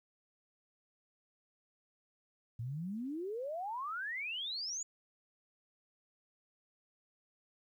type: exponential sweep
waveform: sine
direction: up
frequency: 110 to 7040 Hz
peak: -37 dBFS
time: 2.59-4.83 s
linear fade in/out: 5 ms
effects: 12-bit